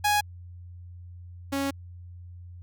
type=tone pair in turn; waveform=sawtooth; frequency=830.6 / 276.1 Hz; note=G#5 / C#4; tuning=0 / -7 cents; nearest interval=octave + perfect fifth; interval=1907 cents; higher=first; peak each=-17 / -22 dBFS; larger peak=first; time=0.04-0.21 / 1.52-1.71 s; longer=second; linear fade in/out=10 ms; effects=added 88 Hz sine -41 dBFS peak until 2.62 s